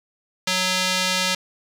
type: tone with band-pass filter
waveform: square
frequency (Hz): 185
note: F#3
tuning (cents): 0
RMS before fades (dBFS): -22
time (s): 0.47-1.35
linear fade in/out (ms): 5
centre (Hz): 4200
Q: 1
effects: none